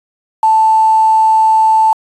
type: tone with quantisation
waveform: sine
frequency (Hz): 880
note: A5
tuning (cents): 0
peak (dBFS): -6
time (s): 0.43-1.93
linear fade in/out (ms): 2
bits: 5
effects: resampled to 24000 Hz